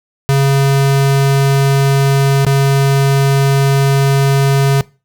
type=tone with dropouts; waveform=square; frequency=137.7 Hz; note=C#3; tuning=11 cents flat; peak=-9 dBFS; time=0.29-4.81 s; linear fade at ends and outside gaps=0 ms; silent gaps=2.45-2.466 s; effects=noise-tail reverb RT60 0.3 s tail -21 dB re dry